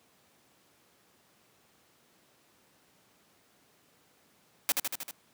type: noise with echo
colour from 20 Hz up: white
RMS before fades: -26 dBFS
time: 4.69-4.72 s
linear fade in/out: 0 ms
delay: 78 ms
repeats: 5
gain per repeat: -3 dB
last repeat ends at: 5.11 s
effects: pink hiss -65 dBFS RMS until 5.33 s + high-pass 150 Hz 12 dB/octave